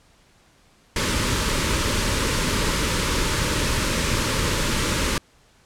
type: band-stop noise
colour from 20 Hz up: pink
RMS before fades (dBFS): -22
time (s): 0.96-5.18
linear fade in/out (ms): 2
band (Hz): 610 to 870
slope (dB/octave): 96
effects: pink hiss -57 dBFS RMS until 5.65 s + low-pass 9000 Hz 12 dB/octave